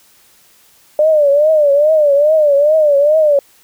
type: tone with vibrato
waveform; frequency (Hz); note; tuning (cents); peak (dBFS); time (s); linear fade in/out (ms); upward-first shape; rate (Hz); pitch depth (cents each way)
sine; 595; D5; +22; -7; 0.99-3.39; 2; triangle; 2.4; 130
effects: white hiss -49 dBFS RMS until 3.63 s